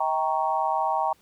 sine chord, Eb dominant seventh, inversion none, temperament equal with one note detuned, 638.6 / 784 / 932.3 / 1108.7 Hz, Eb5 / G5 / Bb5 / Db6, +45 / 0 / 0 / 0 cents, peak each -30 / -26 / -26 / -30 dBFS, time 0-1.13 s, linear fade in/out 5 ms, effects pink hiss -61 dBFS RMS until 1.21 s + high-pass 60 Hz 12 dB/octave

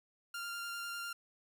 sawtooth tone with vibrato, 1393 Hz, F6, 5 cents flat, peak -36 dBFS, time 0.34-1.13 s, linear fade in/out 5 ms, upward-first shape sine, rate 10 Hz, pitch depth 10 cents each way, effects 11-bit

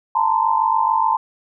sine tone cluster, 878 / 925 / 1029 Hz, A5 / A#5 / C6, -4 / -14 / -29 cents, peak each -19 dBFS, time 0.15-1.17 s, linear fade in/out 5 ms, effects none

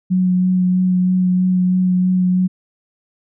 sine tone with vibrato, 183.1 Hz, F#3, 18 cents flat, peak -12 dBFS, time 0.1-2.48 s, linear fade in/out 20 ms, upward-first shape sine, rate 3.1 Hz, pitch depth 13 cents each way, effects none

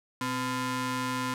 sawtooth ring-modulated tone, 379.8 Hz, F#4, 45 cents sharp, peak -22 dBFS, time 0.21-1.34 s, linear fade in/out 2 ms, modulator 637 Hz, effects low-pass 12000 Hz 12 dB/octave + 10-bit

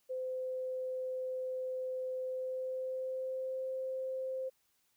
sine tone with pitch glide, 514 to 522.4 Hz, C5 to C5, -31 to -3 cents, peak -35 dBFS, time 0.09-4.5 s, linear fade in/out 20 ms, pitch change +28 cents, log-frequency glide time 2.23-3.67 s, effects white hiss -75 dBFS RMS until 4.96 s

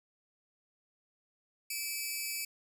10% pulse tone pair together, 2317 / 2572 Hz, D7 / E7, -24 / -43 cents, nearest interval major second, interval 181 cents, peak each -28 / -31 dBFS, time 1.7-2.45 s, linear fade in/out 5 ms, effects none

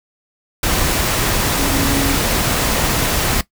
sine tone in noise, 277.2 Hz, C#4, in tune, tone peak -19 dBFS, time 1.59-2.17 s, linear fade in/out 2 ms, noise pink, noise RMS -17 dBFS, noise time 0.63-3.41 s, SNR -5 dB, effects noise-tail reverb RT60 0.1 s tail -17 dB re dry

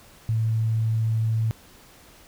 sine tone, 111.7 Hz, A2, 27 cents sharp, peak -20 dBFS, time 0.29-1.51 s, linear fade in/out 0 ms, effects pink hiss -51 dBFS RMS until 2.27 s

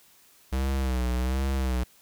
square tone with vibrato, 64.4 Hz, C2, 27 cents flat, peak -25 dBFS, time 0.52-1.84 s, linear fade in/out 10 ms, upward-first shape sine, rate 1.3 Hz, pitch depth 79 cents each way, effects white hiss -58 dBFS RMS until 2.01 s

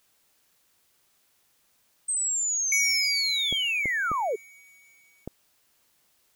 sine linear sweep, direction down, 8372 to 380.7 Hz, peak -24 dBFS, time 2.08-4.36 s, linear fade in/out 10 ms
square tone with exponential decay, 2249 Hz, C#7, 24 cents sharp, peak -22 dBFS, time 2.72-5.25 s, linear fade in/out 2 ms, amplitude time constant 550 ms
clicks, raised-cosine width 2 ms, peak -20 dBFS, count 4, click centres 3.526 / 3.857 / 4.116 / 5.276 s
effects white hiss -67 dBFS RMS until 6.35 s

